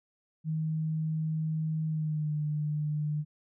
sine tone with pitch glide, 157.6 to 150.4 Hz, D#3 to D3, +23 to +42 cents, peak -28 dBFS, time 0.44-3.25 s, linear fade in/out 50 ms, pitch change -81 cents, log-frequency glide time 1.87-2.35 s, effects none

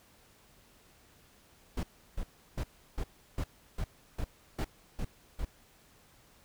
brown noise bursts, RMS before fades -33 dBFS, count 10, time 1.77-5.45 s, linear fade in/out 5 ms, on 62 ms, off 340 ms, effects pink hiss -62 dBFS RMS until 6.44 s

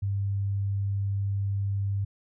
sine tone, 99.3 Hz, G2, 23 cents sharp, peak -25 dBFS, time 0.02-2.05 s, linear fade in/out 10 ms, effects none

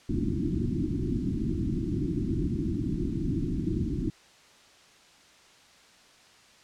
white low-pass noise, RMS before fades -29 dBFS, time 0.09-4.1 s, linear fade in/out 5 ms, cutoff 350 Hz, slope 96 dB/octave, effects white hiss -56 dBFS RMS until 6.63 s + low-pass 6000 Hz 12 dB/octave

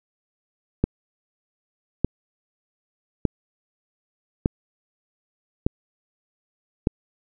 click train, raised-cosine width 3 ms, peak -5 dBFS, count 6, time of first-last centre 0.84-6.871 s, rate 0.829 Hz, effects none

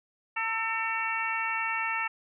harmonic tone with a mistuned harmonic, 451 Hz, A4, 43 cents sharp, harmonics 2 / 3 / 4 / 5 / 6, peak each -34 / -34 / -34 / -34 / -34 dBFS, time 0.36-2.08 s, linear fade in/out 10 ms, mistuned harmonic 3, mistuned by -34 cents, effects none

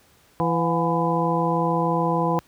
harmonic tone with a mistuned harmonic, 166.8 Hz, E3, 21 cents sharp, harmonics 1 / 2 / 3 / 4 / 5 / 6, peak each -24 / -27 / -26 / -29 / -28 / -25 dBFS, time 0.4-2.39 s, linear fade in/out 0 ms, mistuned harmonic 4, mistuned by +110 cents, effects pink hiss -57 dBFS RMS until 2.47 s + high-pass 60 Hz 12 dB/octave

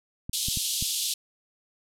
clicks, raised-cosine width 5 ms, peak -21 dBFS, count 4, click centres 0.295 / 0.485 / 0.573 / 0.825 s
pink band-pass noise, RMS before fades -29 dBFS, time 0.33-1.14 s, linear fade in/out 5 ms, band 3100 to 13000 Hz, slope 48 dB/octave
effects none

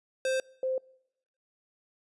square / sine tone pair in turn, 523.3 / 520.4 Hz, C5 / C5, 0 / -9 cents, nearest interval unison, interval 9 cents, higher first, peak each -27 dBFS, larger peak neither, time 0.25-0.4 / 0.63-0.78 s, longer neither, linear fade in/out 2 ms, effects noise-tail reverb RT60 0.8 s tail -25 dB re dry + resampled to 24000 Hz

